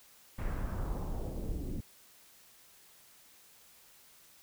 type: noise with low-pass filter sweep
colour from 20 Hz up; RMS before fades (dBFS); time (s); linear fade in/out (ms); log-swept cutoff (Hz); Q
brown; -36; 0.38-1.81; 10; 2200 to 300; 1.6
effects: white hiss -60 dBFS RMS until 4.42 s